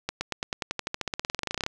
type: accelerating click train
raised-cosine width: 0.2 ms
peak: -11 dBFS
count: 26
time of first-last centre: 0.09-1.664 s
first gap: 120 ms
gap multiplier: 0.94
effects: none